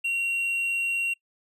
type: tone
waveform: triangle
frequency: 2748 Hz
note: F7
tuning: 29 cents flat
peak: -22 dBFS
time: 0.04-1.14 s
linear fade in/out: 10 ms
effects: noise-tail reverb RT60 0.1 s tail -23 dB re dry + resampled to 32000 Hz